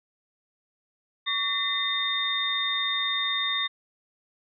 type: tone cluster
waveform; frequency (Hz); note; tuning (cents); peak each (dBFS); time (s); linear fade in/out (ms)
sine; 1131 / 1817 / 2027 / 3653; C#6 / A#6 / B6 / A#7; +34 / -45 / +45 / -36; -33 / -34 / -32 / -26; 1.26-3.68; 20
effects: none